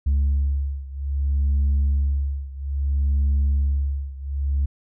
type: beating tone pair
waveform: sine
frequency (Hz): 69.6 / 70.21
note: C#2 / C#2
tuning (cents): +8 / +23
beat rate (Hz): 0.61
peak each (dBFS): -19 / -21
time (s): 0.06-4.66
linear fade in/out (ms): 10
effects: tanh soft clip ceiling -15 dBFS

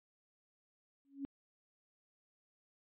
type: tone with exponential growth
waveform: sine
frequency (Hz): 277.2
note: C#4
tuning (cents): 0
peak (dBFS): -35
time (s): 1.05-1.25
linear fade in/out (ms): 0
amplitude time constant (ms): 42
effects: resampled to 8000 Hz

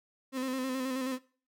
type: tone with vibrato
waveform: 35% pulse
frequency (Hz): 260.1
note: C4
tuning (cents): -10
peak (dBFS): -30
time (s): 0.32-1.19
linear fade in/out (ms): 50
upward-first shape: square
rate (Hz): 9.4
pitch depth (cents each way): 36
effects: noise-tail reverb RT60 0.4 s tail -20 dB re dry

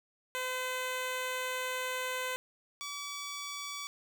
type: tone pair in turn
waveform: 10% pulse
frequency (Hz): 510 / 1144.9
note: C5 / D6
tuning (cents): -44 / -44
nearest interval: octave + major second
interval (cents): 1400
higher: second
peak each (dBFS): -25 / -30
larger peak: first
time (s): 0.35-2.36 / 2.81-3.87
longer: first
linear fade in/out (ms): 0
effects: none

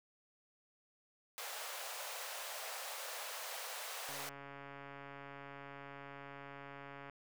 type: high-pass noise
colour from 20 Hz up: pink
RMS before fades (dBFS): -45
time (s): 1.38-4.29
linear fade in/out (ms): 0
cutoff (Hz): 510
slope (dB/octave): 48
type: click train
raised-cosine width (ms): 0.5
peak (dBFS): -35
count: 422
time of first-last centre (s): 4.09-7.097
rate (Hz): 140
effects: none

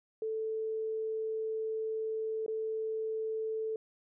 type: tone with dropouts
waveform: sine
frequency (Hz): 440.3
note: A4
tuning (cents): +1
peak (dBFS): -32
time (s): 0.22-3.76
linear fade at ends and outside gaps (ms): 2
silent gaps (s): 2.463-2.48
effects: none

